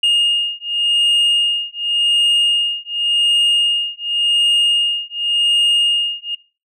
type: beating tone pair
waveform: sine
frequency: 2841 / 2841.89 Hz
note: F7 / F7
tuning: +29 / +30 cents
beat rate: 0.89 Hz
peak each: -15 dBFS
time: 0.03-6.35 s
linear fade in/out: 5 ms
effects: noise-tail reverb RT60 0.3 s tail -17 dB re dry + tanh soft clip ceiling -10 dBFS